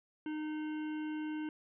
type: harmonic tone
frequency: 307 Hz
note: D#4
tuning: 23 cents flat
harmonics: 1 / 3 / 5 / 7 / 9 / 10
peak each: -36 / -51 / -51 / -57 / -57 / -61 dBFS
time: 0.26-1.49 s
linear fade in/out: 2 ms
effects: none